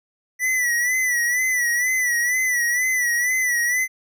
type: tone with vibrato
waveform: square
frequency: 1966 Hz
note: B6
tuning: 8 cents flat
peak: -19 dBFS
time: 0.39-3.88 s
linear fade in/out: 50 ms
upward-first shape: sine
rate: 2.1 Hz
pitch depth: 70 cents each way
effects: none